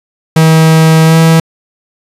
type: tone with pitch glide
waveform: 45% pulse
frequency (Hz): 160 to 162.7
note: D#3 to E3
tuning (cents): +49 to -22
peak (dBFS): -3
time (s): 0.36-1.4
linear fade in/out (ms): 5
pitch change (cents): +29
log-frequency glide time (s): 1.04-1.17
effects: resampled to 32000 Hz + 7-bit